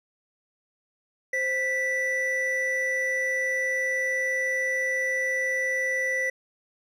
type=tone pair together; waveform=triangle; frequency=521.5 / 1969 Hz; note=C5 / B6; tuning=-6 / -6 cents; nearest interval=octave + major seventh; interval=2300 cents; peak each=-29 / -23 dBFS; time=1.33-6.3 s; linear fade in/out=5 ms; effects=none